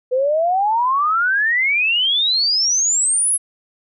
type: exponential sweep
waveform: sine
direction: up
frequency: 493.9 to 11000 Hz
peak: -14 dBFS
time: 0.11-3.38 s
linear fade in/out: 20 ms
effects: none